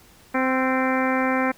harmonic tone with a mistuned harmonic, 260 Hz, C4, 11 cents flat, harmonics 1 / 2 / 3 / 4 / 5 / 6 / 7 / 8 / 9, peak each -23 / -26 / -28 / -29 / -30 / -31 / -31 / -32 / -33 dBFS, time 0.34-1.52 s, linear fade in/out 10 ms, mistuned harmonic 5, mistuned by +34 cents, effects pink hiss -52 dBFS RMS until 1.57 s

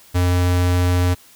square tone, 89.3 Hz, F2, 39 cents sharp, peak -15 dBFS, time 0.14-1.15 s, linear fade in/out 20 ms, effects white hiss -48 dBFS RMS until 1.35 s

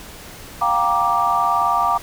sine chord, G minor seventh, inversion third, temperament just, 705.6 / 784 / 940.8 / 1176 Hz, F5 / G5 / Bb5 / D6, +18 / 0 / +16 / +2 cents, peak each -22 / -23 / -21 / -18 dBFS, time 0.61-1.98 s, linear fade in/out 10 ms, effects pink hiss -38 dBFS RMS until 2.02 s

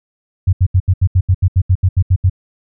sine tone bursts, 92.5 Hz, F#2, in tune, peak -7 dBFS, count 14, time 0.47-2.298 s, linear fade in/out 10 ms, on 60 ms, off 76 ms, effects none

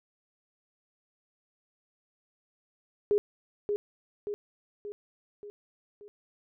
sine tone with echo, 412.2 Hz, G#4, 13 cents flat, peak -21 dBFS, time 3.11-3.18 s, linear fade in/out 0 ms, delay 580 ms, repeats 5, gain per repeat -5 dB, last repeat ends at 6.08 s, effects none

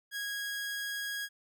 sawtooth tone, 1648 Hz, G#6, 14 cents flat, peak -31 dBFS, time 0.11-1.29 s, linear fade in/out 50 ms, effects none

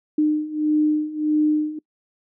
sine beating tone pair, 303 / 304.6 Hz, D#4 / D#4, -46 / -37 cents, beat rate 1.6 Hz, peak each -22 / -19 dBFS, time 0.18-1.79 s, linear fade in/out 5 ms, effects noise-tail reverb RT60 0.1 s tail -24 dB re dry

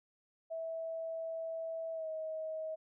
sine tone with pitch glide, 653 to 633.7 Hz, E5 to D#5, -17 to +32 cents, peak -37 dBFS, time 0.5-2.76 s, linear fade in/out 20 ms, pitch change -51 cents, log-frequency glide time 1.93-2.08 s, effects none

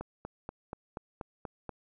click train, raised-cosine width 1 ms, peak -24 dBFS, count 8, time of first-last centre 0.01-1.693 s, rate 4.16 Hz, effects none

